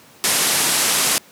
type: low-pass noise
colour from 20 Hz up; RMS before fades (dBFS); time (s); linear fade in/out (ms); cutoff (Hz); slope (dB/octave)
white; -18; 0.24-1.18; 0; 12000; 48
effects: pink hiss -47 dBFS RMS until 1.31 s + high-pass 150 Hz 12 dB/octave